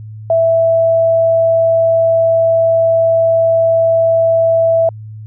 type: tone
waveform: sine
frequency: 659.3 Hz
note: E5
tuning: in tune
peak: -8 dBFS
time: 0.3-4.89 s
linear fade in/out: 2 ms
effects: added 108 Hz sine -27 dBFS peak until 5.26 s